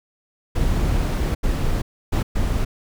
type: noise bursts at uneven times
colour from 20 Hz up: brown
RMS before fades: -20 dBFS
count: 4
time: 0.55-1.35 / 1.43-1.82 / 2.12-2.23 / 2.35-2.65 s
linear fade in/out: 10 ms
effects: none